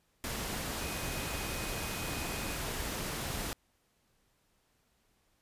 sine tone in noise, 2500 Hz, D#7, 8 cents sharp, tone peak -46 dBFS, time 0.81-2.56 s, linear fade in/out 0 ms, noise pink, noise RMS -37 dBFS, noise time 0.24-3.53 s, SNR -12 dB, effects pink hiss -73 dBFS RMS until 5.41 s + resampled to 32000 Hz

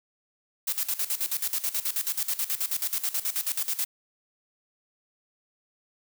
blue noise with tremolo, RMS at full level -27 dBFS, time 0.67-3.85 s, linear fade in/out 10 ms, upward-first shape square, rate 9.3 Hz, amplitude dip 80%, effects none

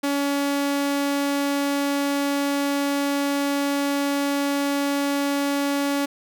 sawtooth tone, 282.4 Hz, C#4, 32 cents sharp, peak -17 dBFS, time 0.03-6.06 s, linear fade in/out 10 ms, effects none

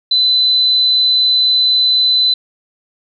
sine tone, 4018 Hz, B7, 29 cents sharp, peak -9 dBFS, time 0.11-2.34 s, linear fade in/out 5 ms, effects none

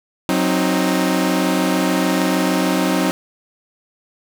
sawtooth chord, C diminished, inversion second, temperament equal with one note detuned, 185 / 264.4 / 311.1 Hz, Gb3 / C4 / Eb4, 0 / +18 / 0 cents, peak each -16 dBFS, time 0.29-3.11 s, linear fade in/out 0 ms, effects none

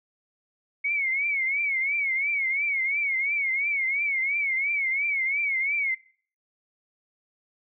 sine tone with vibrato, 2210 Hz, C#7, 6 cents flat, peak -23 dBFS, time 0.84-5.95 s, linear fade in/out 10 ms, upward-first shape triangle, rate 2.9 Hz, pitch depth 130 cents each way, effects noise-tail reverb RT60 0.5 s tail -23 dB re dry

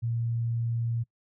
sine tone, 116.54 Hz, A#2, in tune, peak -26 dBFS, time 0.02-1.04 s, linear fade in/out 20 ms, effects noise-tail reverb RT60 0.1 s tail -24 dB re dry

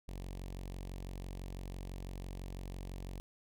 sawtooth tone with notch filter, 46 Hz, F#1, 9 cents flat, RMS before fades -44 dBFS, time 0.08-3.2 s, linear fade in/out 0 ms, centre 1400 Hz, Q 1.3, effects none

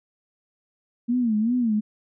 sine tone with vibrato, 230 Hz, A#3, 23 cents flat, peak -19 dBFS, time 1.08-1.81 s, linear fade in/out 20 ms, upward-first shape sine, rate 2.6 Hz, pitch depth 150 cents each way, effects none

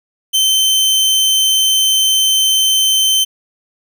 sawtooth tone, 3091 Hz, G7, 25 cents flat, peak -7 dBFS, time 0.33-3.25 s, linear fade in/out 20 ms, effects none

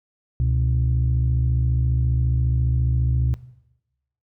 sine tone pair together, 68.84 / 123.47 Hz, C#2 / B2, -11 / 0 cents, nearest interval minor seventh, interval 1011 cents, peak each -19 dBFS, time 0.4-3.34 s, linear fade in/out 0 ms, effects noise-tail reverb RT60 0.9 s tail -17 dB re dry + tanh soft clip ceiling -13 dBFS

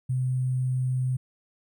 sine tone with sample-and-hold, 128.1 Hz, C3, 36 cents flat, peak -23 dBFS, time 0.09-1.17 s, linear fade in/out 10 ms, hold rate 8820 Hz, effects none

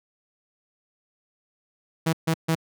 sawtooth tone bursts, 162.2 Hz, E3, 28 cents flat, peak -16 dBFS, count 3, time 2.06-2.553 s, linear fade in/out 10 ms, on 71 ms, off 140 ms, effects none

